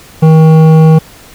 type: tone with hard clipping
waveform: triangle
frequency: 158.8 Hz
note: D#3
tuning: 36 cents sharp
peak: -3 dBFS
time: 0.22-0.99 s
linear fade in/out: 10 ms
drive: 15 dB
effects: pink hiss -36 dBFS RMS until 1.34 s